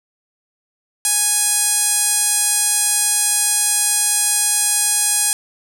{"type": "tone with band-pass filter", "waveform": "sawtooth", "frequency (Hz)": 830.6, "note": "G#5", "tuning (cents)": 0, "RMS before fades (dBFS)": -17, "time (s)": [1.05, 5.33], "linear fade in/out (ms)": 0, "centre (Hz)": 9000, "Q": 3.2, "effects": []}